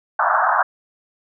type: band-pass noise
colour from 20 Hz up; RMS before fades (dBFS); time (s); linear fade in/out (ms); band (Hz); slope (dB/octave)
white; -17; 0.19-0.63; 5; 620 to 1600; 96
effects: none